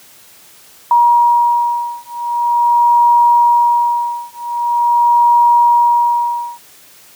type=beating tone pair; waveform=sine; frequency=952 / 952.44 Hz; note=A#5 / A#5; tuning=+36 / +37 cents; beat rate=0.44 Hz; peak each=-12 dBFS; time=0.91-6.58 s; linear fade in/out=2 ms; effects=white hiss -43 dBFS RMS until 7.15 s + high-pass 80 Hz 12 dB/octave